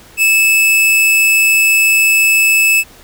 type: tone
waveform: 45% pulse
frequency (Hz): 2614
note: E7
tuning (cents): -15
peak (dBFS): -8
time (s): 0.17-2.84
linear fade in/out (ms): 50
effects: pink hiss -41 dBFS RMS until 3.03 s